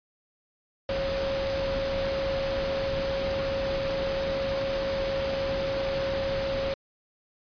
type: tone in noise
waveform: sine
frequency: 545 Hz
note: C#5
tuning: 29 cents flat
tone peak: -27 dBFS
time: 0.89-6.74 s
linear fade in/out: 2 ms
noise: pink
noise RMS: -33 dBFS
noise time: 0.89-6.74 s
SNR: +3 dB
effects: resampled to 11025 Hz